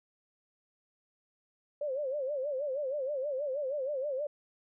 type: tone with vibrato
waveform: sine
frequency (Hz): 555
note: C#5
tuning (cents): +2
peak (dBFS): -31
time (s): 1.81-4.27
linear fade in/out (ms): 5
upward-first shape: sine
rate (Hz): 6.3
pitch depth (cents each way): 140
effects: none